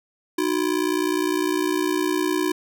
square ring-modulated tone, 336.6 Hz, E4, 36 cents sharp, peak -18 dBFS, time 0.38-2.52 s, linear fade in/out 5 ms, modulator 29.9 Hz, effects none

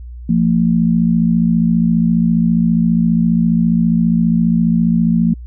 sine tone pair together, 172.2 / 227 Hz, F3 / A#3, -24 / -46 cents, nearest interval perfect fourth, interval 478 cents, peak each -13 dBFS, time 0.29-5.34 s, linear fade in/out 5 ms, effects added 60 Hz sine -28 dBFS peak until 5.46 s

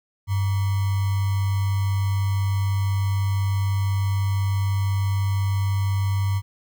sine tone with sample-and-hold, 98 Hz, G2, in tune, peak -19 dBFS, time 0.27-6.42 s, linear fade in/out 50 ms, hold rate 1050 Hz, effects none

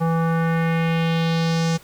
square tone with low-pass filter sweep, 164.81 Hz, E3, in tune, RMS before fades -20 dBFS, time 0-1.78 s, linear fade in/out 20 ms, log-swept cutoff 1000 to 6600 Hz, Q 2, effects pink hiss -48 dBFS RMS until 1.83 s

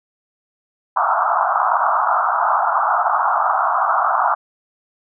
white band-pass noise, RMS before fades -17 dBFS, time 0.96-4.35 s, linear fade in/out 10 ms, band 660 to 1400 Hz, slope 96 dB/octave, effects none

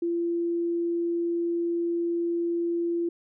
sine tone, 341.2 Hz, F4, 40 cents flat, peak -24 dBFS, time 0.02-3.09 s, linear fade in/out 5 ms, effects none

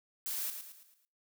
blue noise with echo, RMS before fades -37 dBFS, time 0.26-0.5 s, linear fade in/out 0 ms, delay 110 ms, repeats 5, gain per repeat -7 dB, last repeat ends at 1.05 s, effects noise-tail reverb RT60 0.4 s tail -24 dB re dry

